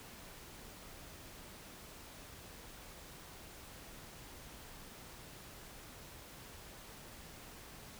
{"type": "silence", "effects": ["pink hiss -53 dBFS RMS until 7.99 s"]}